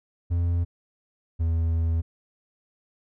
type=tone pair in turn; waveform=triangle; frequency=86 / 82.29 Hz; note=F2 / E2; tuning=-26 / -2 cents; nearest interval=minor second; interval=76 cents; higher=first; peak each=-19 dBFS; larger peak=neither; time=0.3-0.65 / 1.39-2.02 s; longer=second; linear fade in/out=20 ms; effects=none